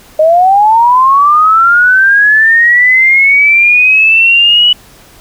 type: linear sweep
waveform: sine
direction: up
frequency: 610 to 2960 Hz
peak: -3 dBFS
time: 0.19-4.73 s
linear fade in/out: 5 ms
effects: pink hiss -39 dBFS RMS until 5.2 s